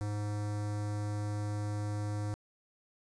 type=tone with notch filter; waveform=square; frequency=104.1 Hz; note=G#2; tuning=5 cents sharp; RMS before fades=-35 dBFS; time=0.01-2.34 s; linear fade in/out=0 ms; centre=2900 Hz; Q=0.82; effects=resampled to 22050 Hz + 12-bit